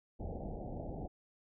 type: low-pass noise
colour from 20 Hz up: pink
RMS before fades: -42 dBFS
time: 0.19-1.08 s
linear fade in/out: 20 ms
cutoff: 810 Hz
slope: 96 dB/octave
effects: none